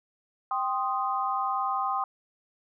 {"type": "chord", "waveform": "sine", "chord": "C minor", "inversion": "second", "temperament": "equal", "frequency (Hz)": [784, 1046.5, 1244.5], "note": ["G5", "C6", "Eb6"], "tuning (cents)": [0, 0, 0], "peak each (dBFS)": -30, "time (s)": [0.51, 2.04], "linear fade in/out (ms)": 2, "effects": []}